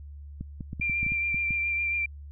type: clicks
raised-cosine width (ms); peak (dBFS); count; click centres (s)
5; -22; 10; 0.41 / 0.608 / 0.731 / 0.798 / 0.897 / 1.03 / 1.065 / 1.12 / 1.345 / 1.507
type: tone with vibrato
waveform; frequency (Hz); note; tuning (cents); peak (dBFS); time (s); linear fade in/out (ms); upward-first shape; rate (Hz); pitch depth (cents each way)
sine; 2371; D7; +16; -25; 0.81-2.06; 5; triangle; 7.2; 23
effects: added 72 Hz sine -40 dBFS peak until 2.31 s